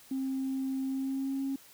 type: tone with pitch glide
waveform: sine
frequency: 266 to 271.6 Hz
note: C4 to C#4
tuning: +29 to -35 cents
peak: -29 dBFS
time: 0.11-1.56 s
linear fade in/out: 5 ms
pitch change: +36 cents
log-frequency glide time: 0.84-1.43 s
effects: tanh soft clip ceiling -26 dBFS + white hiss -56 dBFS RMS until 1.73 s